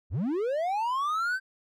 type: linear sweep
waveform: triangle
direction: up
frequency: 58.27 to 1568 Hz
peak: -24 dBFS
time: 0.1-1.4 s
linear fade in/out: 50 ms
effects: none